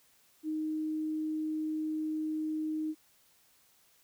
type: tone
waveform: sine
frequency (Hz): 311.1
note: D#4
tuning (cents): 0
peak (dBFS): -31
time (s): 0.43-2.95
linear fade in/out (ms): 50
effects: white hiss -66 dBFS RMS until 4.03 s